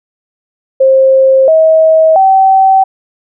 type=tone with pitch steps; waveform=sine; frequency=531 / 638.8 / 768.5 Hz; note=C5 / D#5 / G5; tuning=+25 / +45 / -35 cents; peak=-3 dBFS; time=0.8-2.84 s; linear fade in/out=10 ms; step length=680 ms; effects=none